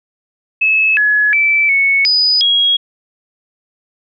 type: tone with pitch steps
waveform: sine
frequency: 2594 / 1694 / 2321 / 2210 / 4971 / 3299 Hz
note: E7 / G#6 / D7 / C#7 / D#8 / G#7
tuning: -28 / +34 / -21 / -6 / -2 / -12 cents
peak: -9 dBFS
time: 0.61-2.77 s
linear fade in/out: 10 ms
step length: 360 ms
effects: none